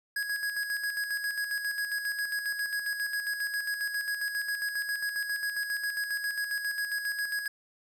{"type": "tone with tremolo", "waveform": "square", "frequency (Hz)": 1661.2, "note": "G#6", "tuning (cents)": 0, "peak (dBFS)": -29, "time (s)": [0.16, 7.48], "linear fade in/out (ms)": 5, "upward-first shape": "square", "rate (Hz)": 7.4, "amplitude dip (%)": 50, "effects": []}